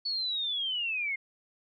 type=linear sweep; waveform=sine; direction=down; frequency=4456 to 2106 Hz; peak=-29 dBFS; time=0.05-1.16 s; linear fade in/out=10 ms; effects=none